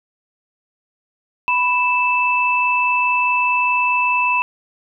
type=tone pair together; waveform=sine; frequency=987.8 / 2637 Hz; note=B5 / E7; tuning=0 / 0 cents; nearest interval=octave + perfect fourth; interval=1700 cents; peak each=-17 dBFS; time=1.48-4.42 s; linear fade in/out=0 ms; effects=none